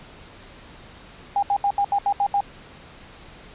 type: tone bursts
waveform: sine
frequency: 806 Hz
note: G5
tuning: 48 cents sharp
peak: -17 dBFS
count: 8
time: 1.36-2.406 s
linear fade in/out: 2 ms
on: 66 ms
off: 74 ms
effects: pink hiss -45 dBFS RMS until 3.54 s + resampled to 8000 Hz